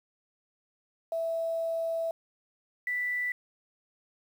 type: tone pair in turn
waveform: sine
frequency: 659.3 / 1975.7 Hz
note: E5 / B6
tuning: 0 / 0 cents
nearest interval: octave + perfect fifth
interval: 1900 cents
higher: second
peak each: -28 dBFS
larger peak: neither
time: 1.12-2.11 / 2.87-3.32 s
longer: first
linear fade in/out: 2 ms
effects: 9-bit